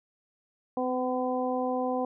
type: harmonic tone with a mistuned harmonic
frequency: 253 Hz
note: B3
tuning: 42 cents sharp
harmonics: 1 / 2 / 3 / 4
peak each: -31 / -30 / -32 / -37 dBFS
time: 0.77-2.05 s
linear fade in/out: 2 ms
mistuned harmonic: 1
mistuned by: +17 cents
effects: none